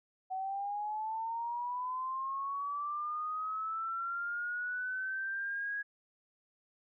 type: linear sweep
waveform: sine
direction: up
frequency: 748 to 1661.2 Hz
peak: -34 dBFS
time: 0.3-5.83 s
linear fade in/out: 20 ms
effects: none